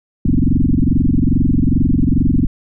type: tone with frequency modulation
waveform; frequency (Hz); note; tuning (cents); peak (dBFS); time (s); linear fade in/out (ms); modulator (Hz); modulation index
sine; 128.6; C3; -30; -10; 0.25-2.47; 5; 22.4; 7
effects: none